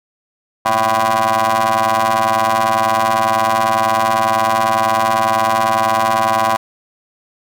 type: ring-modulated tone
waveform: 25% pulse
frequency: 110 Hz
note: A2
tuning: in tune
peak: -6 dBFS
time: 0.65-6.57 s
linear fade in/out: 10 ms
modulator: 889 Hz
effects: none